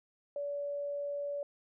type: tone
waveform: sine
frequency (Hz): 573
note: D5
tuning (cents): -43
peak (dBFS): -34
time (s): 0.36-1.43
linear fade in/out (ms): 2
effects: none